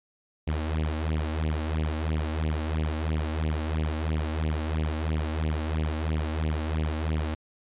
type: tone with flanger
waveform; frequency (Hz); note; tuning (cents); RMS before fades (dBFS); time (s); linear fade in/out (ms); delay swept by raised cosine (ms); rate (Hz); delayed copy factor
sawtooth; 78; D#2; +5; -28; 0.47-7.35; 10; 0.32 to 3.72; 3; +0.9
effects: resampled to 8000 Hz